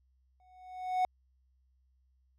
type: tone with exponential growth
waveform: triangle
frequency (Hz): 738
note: F#5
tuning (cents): -5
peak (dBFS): -22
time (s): 0.4-1.05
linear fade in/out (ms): 1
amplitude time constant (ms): 140
effects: added 64 Hz sine -67 dBFS peak until 2.38 s